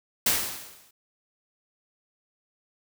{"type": "noise with exponential decay", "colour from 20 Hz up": "white", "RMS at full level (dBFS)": -20, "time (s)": [0.26, 0.91], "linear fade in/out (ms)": 5, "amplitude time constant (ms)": 140, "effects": []}